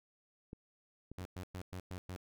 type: clicks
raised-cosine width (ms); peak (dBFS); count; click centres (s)
3; -33 / -34 / -41; 3; 0.531 / 1.116 / 1.213
type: tone bursts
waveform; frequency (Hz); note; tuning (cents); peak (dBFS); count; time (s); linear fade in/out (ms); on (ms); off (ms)
sawtooth; 91.6; F#2; -17; -38; 6; 1.18-2.162; 0; 72; 110
effects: none